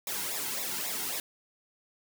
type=noise with flanger; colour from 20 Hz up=white; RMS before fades=-34 dBFS; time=0.07-1.2 s; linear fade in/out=2 ms; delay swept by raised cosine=0.65 to 1.75 ms; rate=3.7 Hz; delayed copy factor=-0.75; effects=none